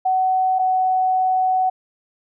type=tone pair in turn; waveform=sine; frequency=750 / 747.1 Hz; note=F#5 / F#5; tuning=+23 / +17 cents; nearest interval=unison; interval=6 cents; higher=first; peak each=-15 dBFS; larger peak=neither; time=0.05-0.59 / 0.59-1.7 s; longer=second; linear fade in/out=10 ms; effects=none